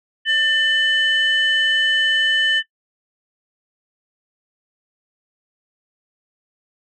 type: tone pair together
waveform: sine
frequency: 1789 / 3009 Hz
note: A6 / F#7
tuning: +28 / +28 cents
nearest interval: major sixth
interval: 900 cents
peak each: -16 dBFS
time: 0.25-2.63 s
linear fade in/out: 50 ms
effects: noise-tail reverb RT60 0.1 s tail -20 dB re dry + tanh soft clip ceiling -9 dBFS